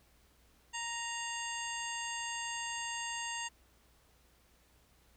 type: harmonic tone with a mistuned harmonic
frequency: 932.3 Hz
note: A#5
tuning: in tune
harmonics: 1 / 2 / 3 / 4 / 5 / 7 / 8 / 9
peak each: -42 / -43 / -42 / -53 / -51 / -46 / -46 / -53 dBFS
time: 0.73-3.49 s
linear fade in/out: 20 ms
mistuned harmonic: 4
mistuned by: -100 cents
effects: added 60 Hz sine -68 dBFS peak until 5.16 s + pink hiss -68 dBFS RMS until 5.16 s